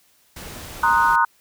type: noise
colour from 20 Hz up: pink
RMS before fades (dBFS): -36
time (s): 0.36-1.16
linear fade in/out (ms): 5
type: chord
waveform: sine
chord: C half-diminished seventh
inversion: third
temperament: equal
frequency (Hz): 932.3 / 1046.5 / 1244.5 / 1480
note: Bb5 / C6 / Eb6 / Gb6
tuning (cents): 0 / 0 / 0 / 0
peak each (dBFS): -17 / -22 / -21 / -20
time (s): 0.83-1.25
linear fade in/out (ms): 5
effects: white hiss -59 dBFS RMS until 1.4 s